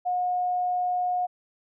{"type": "tone", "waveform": "sine", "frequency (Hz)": 722, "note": "F#5", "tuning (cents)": -43, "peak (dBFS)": -23, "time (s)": [0.05, 1.27], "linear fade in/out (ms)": 20, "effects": []}